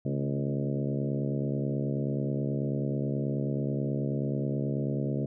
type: harmonic tone with a mistuned harmonic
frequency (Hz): 69.3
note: C#2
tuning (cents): 0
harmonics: 2 / 3 / 4 / 5 / 6 / 7 / 8 / 9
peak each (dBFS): -30 / -34 / -36 / -38 / -40 / -41 / -42 / -43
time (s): 0.05-5.26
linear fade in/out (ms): 5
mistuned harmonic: 3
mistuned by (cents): +61
effects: none